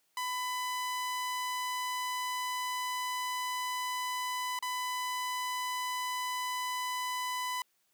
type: tone with dropouts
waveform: sawtooth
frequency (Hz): 1000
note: B5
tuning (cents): +21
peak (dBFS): -29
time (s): 0.17-7.62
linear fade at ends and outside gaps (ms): 2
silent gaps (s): 4.59-4.625
effects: white hiss -74 dBFS RMS until 7.93 s + high-pass 150 Hz 12 dB/octave